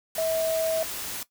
sine tone in noise, 646 Hz, E5, 35 cents flat, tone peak -23 dBFS, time 0.18-0.83 s, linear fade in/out 2 ms, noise white, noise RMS -34 dBFS, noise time 0.15-1.23 s, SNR +8 dB, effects noise-tail reverb RT60 0.1 s tail -17 dB re dry

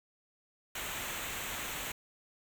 pink noise with comb filter, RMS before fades -39 dBFS, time 0.75-1.92 s, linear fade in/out 5 ms, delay 0.2 ms, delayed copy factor -0.65, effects none

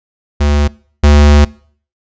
square tone pair in turn, 72.9 / 73.22 Hz, D2 / D2, -12 / -5 cents, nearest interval unison, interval 7 cents, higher second, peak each -9 / -4 dBFS, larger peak second, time 0.4-0.68 / 1.03-1.45 s, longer second, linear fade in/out 10 ms, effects noise-tail reverb RT60 0.5 s tail -23 dB re dry + resampled to 16000 Hz

